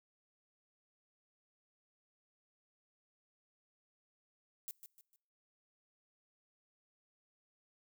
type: noise with echo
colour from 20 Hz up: violet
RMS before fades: -43 dBFS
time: 4.68-4.71 s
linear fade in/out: 0 ms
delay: 150 ms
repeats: 3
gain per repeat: -9 dB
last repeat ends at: 5.16 s
effects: noise-tail reverb RT60 0.8 s tail -25 dB re dry